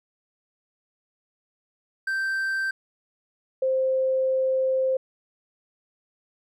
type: tone pair in turn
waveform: triangle / sine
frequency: 1563 / 523.9 Hz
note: G6 / C5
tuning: -6 / +2 cents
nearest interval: octave + perfect fifth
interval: 1892 cents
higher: first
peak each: -22 / -20 dBFS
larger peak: second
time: 2.07-2.71 / 3.62-4.97 s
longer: second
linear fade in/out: 5 ms
effects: none